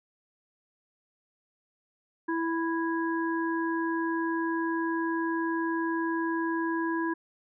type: harmonic tone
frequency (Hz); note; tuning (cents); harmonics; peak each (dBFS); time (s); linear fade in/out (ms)
330; E4; +2; 1 / 3 / 5; -28 / -33 / -35; 2.28-7.14; 10
effects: none